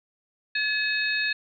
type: harmonic tone with a mistuned harmonic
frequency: 855 Hz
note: A5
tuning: 50 cents flat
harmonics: 2 / 3 / 4 / 5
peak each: -26 / -28 / -34 / -32 dBFS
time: 0.55-1.33 s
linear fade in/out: 5 ms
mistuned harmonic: 4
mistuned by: +140 cents
effects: none